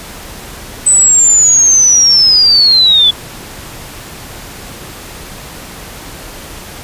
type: linear sweep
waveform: sine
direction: down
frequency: 8090 to 3407 Hz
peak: -4 dBFS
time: 0.86-3.11 s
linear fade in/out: 10 ms
effects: pink hiss -29 dBFS RMS until 6.83 s + resampled to 32000 Hz